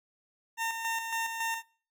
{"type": "tone with tremolo", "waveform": "20% pulse", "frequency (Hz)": 910, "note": "A#5", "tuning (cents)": -42, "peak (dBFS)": -24, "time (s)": [0.57, 1.63], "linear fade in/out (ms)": 50, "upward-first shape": "square", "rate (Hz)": 3.6, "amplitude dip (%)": 45, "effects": ["noise-tail reverb RT60 0.4 s tail -21 dB re dry"]}